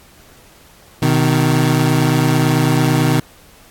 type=tone pair together; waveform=25% pulse; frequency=126.53 / 155.56 Hz; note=B2 / D#3; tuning=+42 / 0 cents; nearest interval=major third; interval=358 cents; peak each=-11 dBFS; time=1.02-3.2 s; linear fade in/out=5 ms; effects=pink hiss -46 dBFS RMS until 3.7 s + AAC 64 kbps